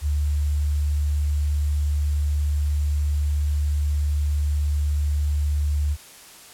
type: tone with sample-and-hold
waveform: sine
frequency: 73.6 Hz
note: D2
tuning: 4 cents sharp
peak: -19 dBFS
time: 0.01-5.97 s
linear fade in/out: 50 ms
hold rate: 7350 Hz
effects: white hiss -45 dBFS RMS until 6.53 s + low-pass 12000 Hz 12 dB/octave